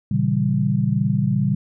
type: chord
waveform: sine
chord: A# diminished seventh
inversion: none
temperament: equal with one note detuned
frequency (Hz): 116.54 / 138.59 / 161.8 / 196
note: A#2 / C#3 / E3 / G3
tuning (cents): 0 / 0 / -32 / 0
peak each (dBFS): -23 / -21 / -25 / -21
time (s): 0.11-1.55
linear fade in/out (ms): 5
effects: none